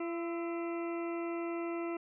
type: harmonic tone with a mistuned harmonic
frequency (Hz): 339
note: E4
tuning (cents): +49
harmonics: 1 / 2 / 3 / 4 / 6 / 7 / 8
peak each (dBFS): -35 / -43 / -48 / -47 / -51 / -53 / -53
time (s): 0-1.97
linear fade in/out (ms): 5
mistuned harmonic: 4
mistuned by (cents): -43
effects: none